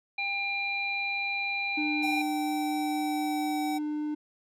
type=harmonic tone; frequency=798 Hz; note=G5; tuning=31 cents sharp; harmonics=1 / 3 / 5; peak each=-37 / -29 / -39 dBFS; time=0.18-2.22 s; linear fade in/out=5 ms
type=tone; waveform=triangle; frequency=300.7 Hz; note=D4; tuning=41 cents sharp; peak=-27 dBFS; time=1.77-4.15 s; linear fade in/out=10 ms
type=tone with pitch glide; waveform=square; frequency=775 to 763.4 Hz; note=G5 to G5; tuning=-20 to -46 cents; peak=-32 dBFS; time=2.02-3.79 s; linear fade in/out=20 ms; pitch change=-26 cents; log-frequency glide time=2.43-3.58 s
effects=none